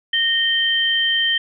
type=tone pair together; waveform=sine; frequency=1845 / 3124 Hz; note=A#6 / G7; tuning=-18 / -7 cents; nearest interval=major sixth; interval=911 cents; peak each=-20 / -17 dBFS; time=0.13-1.38 s; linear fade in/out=5 ms; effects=none